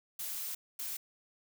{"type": "noise bursts at uneven times", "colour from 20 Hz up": "blue", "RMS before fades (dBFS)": -39, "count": 2, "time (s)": [[0.19, 0.55], [0.79, 0.97]], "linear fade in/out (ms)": 5, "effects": []}